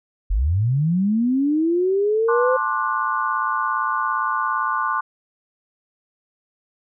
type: linear sweep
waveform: sine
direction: up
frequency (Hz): 40 to 521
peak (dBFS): -16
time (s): 0.3-2.57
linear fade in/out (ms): 10
type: chord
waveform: sine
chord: D dominant seventh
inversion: second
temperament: just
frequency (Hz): 881 / 1057.2 / 1174.7 / 1468.3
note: A5 / C6 / D6 / F#6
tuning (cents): +2 / +18 / 0 / -14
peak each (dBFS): -28 / -23 / -24 / -26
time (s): 2.28-5.01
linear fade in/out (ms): 10
effects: none